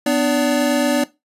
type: tone cluster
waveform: square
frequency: 249.9 / 298.3 / 576 Hz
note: B3 / D4 / D5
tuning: +21 / +27 / -34 cents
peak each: -20 dBFS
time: 0.06-1.04 s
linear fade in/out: 5 ms
effects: noise-tail reverb RT60 0.2 s tail -17 dB re dry + resampled to 32000 Hz